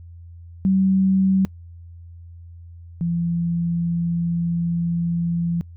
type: tone pair in turn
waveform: sine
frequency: 190.8 / 169.98 Hz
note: G3 / F3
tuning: -47 / -47 cents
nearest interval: major second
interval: 200 cents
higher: first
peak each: -14 / -19 dBFS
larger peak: first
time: 0.65-1.45 / 3.01-5.61 s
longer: second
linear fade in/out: 0 ms
effects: noise-tail reverb RT60 0.1 s tail -24 dB re dry + added 85 Hz sine -38 dBFS peak until 5.76 s